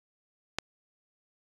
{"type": "click", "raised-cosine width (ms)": 0.2, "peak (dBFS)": -11, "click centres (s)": 0.586, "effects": ["resampled to 24000 Hz"]}